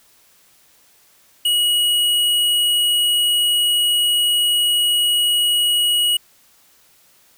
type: tone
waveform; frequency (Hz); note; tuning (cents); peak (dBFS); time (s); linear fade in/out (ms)
square; 2907; F#7; -31; -15; 1.45-6.17; 5
effects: white hiss -54 dBFS RMS until 7.37 s